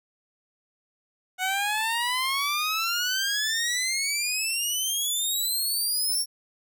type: exponential sweep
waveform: 15% pulse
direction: up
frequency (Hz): 733 to 5570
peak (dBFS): -18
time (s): 1.38-6.26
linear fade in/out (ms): 50
effects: none